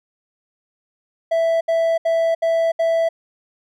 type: tone bursts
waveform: triangle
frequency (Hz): 660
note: E5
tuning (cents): +2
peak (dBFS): -13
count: 5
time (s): 1.31-3.09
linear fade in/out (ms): 10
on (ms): 300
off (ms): 70
effects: none